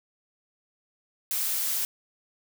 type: noise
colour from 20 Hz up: blue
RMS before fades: -28 dBFS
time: 1.31-1.85 s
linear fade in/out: 0 ms
effects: none